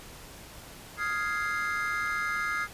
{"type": "chord", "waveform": "triangle", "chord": "F minor seventh", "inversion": "third", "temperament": "equal", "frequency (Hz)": [1244.5, 1396.9, 1661.2, 2093], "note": ["Eb6", "F6", "Ab6", "C7"], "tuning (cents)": [0, 0, 0, 0], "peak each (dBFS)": -32, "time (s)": [0.97, 2.68], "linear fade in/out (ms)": 50, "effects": ["pink hiss -47 dBFS RMS until 2.73 s", "resampled to 32000 Hz"]}